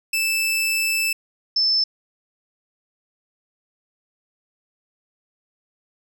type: tone pair in turn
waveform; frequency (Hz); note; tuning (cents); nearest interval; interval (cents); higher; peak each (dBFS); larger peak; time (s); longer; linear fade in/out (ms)
sawtooth / sine; 2637 / 5274; E7 / E8; 0 / 0; octave; 1200; second; -16; neither; 0.13-1.13 / 1.56-1.84; first; 5
effects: none